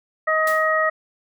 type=harmonic tone; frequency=630 Hz; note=D#5; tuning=21 cents sharp; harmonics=1 / 2 / 3; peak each=-21 / -21 / -21 dBFS; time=0.27-0.9 s; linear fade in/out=10 ms
type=noise with exponential decay; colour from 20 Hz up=white; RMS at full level=-30 dBFS; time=0.47-0.74 s; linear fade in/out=1 ms; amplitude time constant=58 ms
effects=none